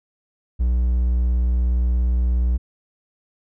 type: tone with vibrato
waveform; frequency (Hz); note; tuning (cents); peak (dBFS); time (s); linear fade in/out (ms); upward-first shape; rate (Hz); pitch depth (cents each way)
triangle; 60.8; B1; -26; -14; 0.59-2.58; 20; sine; 17; 16
effects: none